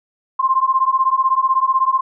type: beating tone pair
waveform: sine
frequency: 1046.5 / 1062.5 Hz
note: C6 / C6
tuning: 0 / +26 cents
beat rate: 16 Hz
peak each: -16 dBFS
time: 0.39-2.01 s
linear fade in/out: 10 ms
effects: none